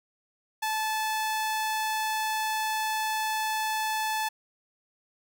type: tone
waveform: sawtooth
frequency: 870 Hz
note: A5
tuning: 20 cents flat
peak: -23 dBFS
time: 0.62-4.29 s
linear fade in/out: 10 ms
effects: none